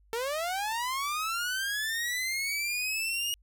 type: linear sweep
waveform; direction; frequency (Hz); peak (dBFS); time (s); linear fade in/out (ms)
sawtooth; up; 442.7 to 2883; -26; 0.13-3.34; 0
effects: added 50 Hz sine -59 dBFS peak until 3.42 s